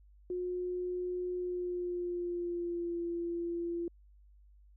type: tone with pitch glide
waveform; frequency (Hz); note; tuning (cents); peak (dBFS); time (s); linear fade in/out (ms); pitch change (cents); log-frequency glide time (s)
sine; 360 to 342; F#4 to F4; -47 to -36; -33; 0.3-3.88; 2; -89; 1.36-3
effects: added 50 Hz sine -57 dBFS peak until 4.76 s